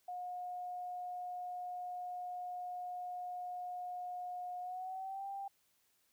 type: tone with pitch glide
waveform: sine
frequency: 720 to 789.7 Hz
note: F#5 to G5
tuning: -47 to +13 cents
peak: -40 dBFS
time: 0.08-5.48 s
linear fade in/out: 5 ms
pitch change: +160 cents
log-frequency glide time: 4.61-5.26 s
effects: white hiss -75 dBFS RMS until 6.12 s